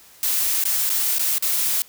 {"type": "noise with dropouts", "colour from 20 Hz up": "blue", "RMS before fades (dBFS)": -21, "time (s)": [0.23, 1.82], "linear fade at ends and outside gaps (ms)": 1, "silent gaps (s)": [[0.639, 0.653], [0.894, 0.9], [1.184, 1.194], [1.382, 1.424]], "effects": ["white hiss -49 dBFS RMS until 1.88 s"]}